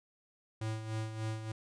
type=tone with tremolo; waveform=square; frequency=110 Hz; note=A2; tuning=in tune; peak=-34 dBFS; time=0.61-1.52 s; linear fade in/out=5 ms; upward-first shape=sine; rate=3.4 Hz; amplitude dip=60%; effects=resampled to 22050 Hz